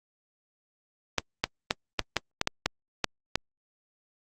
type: clicks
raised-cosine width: 0.2 ms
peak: -6 dBFS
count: 10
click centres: 1.183 / 1.44 / 1.709 / 1.993 / 2.167 / 2.414 / 2.474 / 2.66 / 3.043 / 3.356 s
effects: Opus 32 kbps